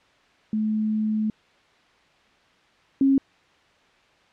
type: tone pair in turn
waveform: sine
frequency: 215.7 / 271.8 Hz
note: A3 / C#4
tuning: -34 / -34 cents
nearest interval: major third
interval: 400 cents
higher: second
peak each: -21 / -15 dBFS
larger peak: second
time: 0.53-1.3 / 3.01-3.18 s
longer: first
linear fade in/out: 2 ms
effects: white hiss -58 dBFS RMS until 4.32 s + low-pass 3000 Hz 12 dB/octave